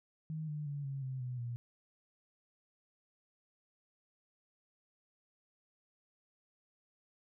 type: tone with pitch steps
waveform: sine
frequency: 156.9 / 149.99 / 143.38 / 137.06 / 131.03 / 125.25 / 119.74 Hz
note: D#3 / D3 / D3 / C#3 / C3 / B2 / A#2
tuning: +15 / +37 / -41 / -19 / +3 / +25 / +47 cents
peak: -37 dBFS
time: 0.3-1.56 s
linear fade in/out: 0 ms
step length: 180 ms
effects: none